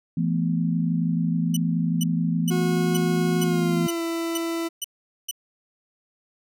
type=chord; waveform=sine; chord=E suspended fourth; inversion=none; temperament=equal with one note detuned; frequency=168.08 / 220 / 246.9 Hz; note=E3 / A3 / B3; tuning=+34 / 0 / 0 cents; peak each=-22 / -28 / -27 dBFS; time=0.17-3.87 s; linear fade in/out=5 ms
type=tone bursts; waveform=15% pulse; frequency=2974 Hz; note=F#7; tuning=8 cents sharp; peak=-19 dBFS; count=9; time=1.54-5.312 s; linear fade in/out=5 ms; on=28 ms; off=440 ms
type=tone with pitch glide; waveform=40% pulse; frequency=363.1 to 333 Hz; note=F#4 to E4; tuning=-33 to +18 cents; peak=-24 dBFS; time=2.5-4.69 s; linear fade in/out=20 ms; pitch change=-149 cents; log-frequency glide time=3.42-4.02 s
effects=none